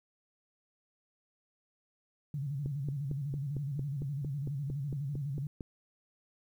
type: tone with vibrato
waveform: sine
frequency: 140.7 Hz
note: C#3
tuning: 26 cents sharp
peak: -33 dBFS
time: 2.34-5.47 s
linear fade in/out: 2 ms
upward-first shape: square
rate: 12 Hz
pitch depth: 91 cents each way
type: click train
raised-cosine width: 3 ms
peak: -27 dBFS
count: 14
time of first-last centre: 2.66-5.608 s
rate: 4.41 Hz
effects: 11-bit